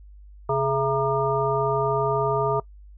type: harmonic tone with a mistuned harmonic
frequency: 133.7 Hz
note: C3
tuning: 38 cents sharp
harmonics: 1 / 3 / 5 / 7 / 9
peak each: -28 / -24 / -27 / -27 / -28 dBFS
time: 0.49-2.6 s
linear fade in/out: 5 ms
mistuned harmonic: 3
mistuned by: +79 cents
effects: noise-tail reverb RT60 0.1 s tail -23 dB re dry + added 50 Hz sine -43 dBFS peak until 2.97 s